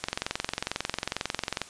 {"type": "click train", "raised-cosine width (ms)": 0.2, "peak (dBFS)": -10, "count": 36, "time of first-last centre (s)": [0.04, 1.617], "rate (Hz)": 22.2, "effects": ["white hiss -48 dBFS RMS until 1.69 s", "resampled to 22050 Hz"]}